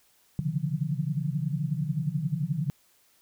sine tone cluster, 128.7 / 140.5 / 151.8 / 168.3 / 179.5 Hz, C3 / C#3 / D#3 / E3 / F3, -28 / +24 / -42 / +36 / +48 cents, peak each -37 / -32 / -30 / -34 / -35 dBFS, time 0.39-2.7 s, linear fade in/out 0 ms, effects white hiss -64 dBFS RMS until 3.21 s

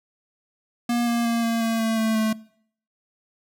square tone with pitch steps, 238.2 / 235.3 / 232.5 / 229.7 / 226.9 / 224.2 / 221.5 / 218.8 Hz, A#3 / A#3 / A#3 / A#3 / A#3 / A3 / A3 / A3, +38 / +16 / -4 / -25 / -47 / +33 / +12 / -9 cents, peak -21 dBFS, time 0.89-2.33 s, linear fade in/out 5 ms, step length 180 ms, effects noise-tail reverb RT60 0.6 s tail -21 dB re dry

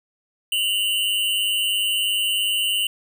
square tone pair together, 2800 / 3003 Hz, F7 / F#7, +4 / +25 cents, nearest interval minor second, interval 121 cents, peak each -23 dBFS, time 0.52-2.87 s, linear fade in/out 2 ms, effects none

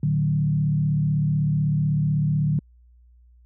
sine tone with frequency modulation, 150 Hz, D3, 37 cents sharp, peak -18 dBFS, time 0.03-2.59 s, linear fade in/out 2 ms, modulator 36 Hz, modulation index 0.77, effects added 60 Hz sine -44 dBFS peak until 3.45 s + high-pass 80 Hz 12 dB/octave

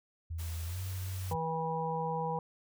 sine tone with pitch glide, 82.41 to 93.58 Hz, E2 to F#2, 0 to +20 cents, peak -35 dBFS, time 0.3-1.36 s, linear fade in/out 10 ms, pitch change +220 cents, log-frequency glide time 0.65-0.8 s
white noise, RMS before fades -48 dBFS, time 0.38-1.34 s, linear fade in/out 20 ms
harmonic tone, 162.1 Hz, E3, 29 cents flat, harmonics 1 / 3 / 5 / 6, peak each -37 / -37 / -37 / -37 dBFS, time 1.31-2.39 s, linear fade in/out 2 ms
effects none

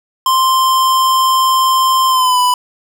square tone with pitch glide, 1046.5 to 994.1 Hz, C6 to B5, 0 to +11 cents, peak -10 dBFS, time 0.26-2.54 s, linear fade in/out 2 ms, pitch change -89 cents, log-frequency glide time 2.08-2.39 s, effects none

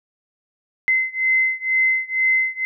sine beating tone pair, 2057 / 2059.1 Hz, C7 / C7, -30 / -28 cents, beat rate 2.1 Hz, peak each -19 / -20 dBFS, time 0.88-2.65 s, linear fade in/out 0 ms, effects none

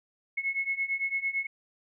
sine beating tone pair, 2180 / 2188.9 Hz, C#7 / C#7, -29 / -22 cents, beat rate 8.9 Hz, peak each -32 / -30 dBFS, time 0.37-1.47 s, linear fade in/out 10 ms, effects none

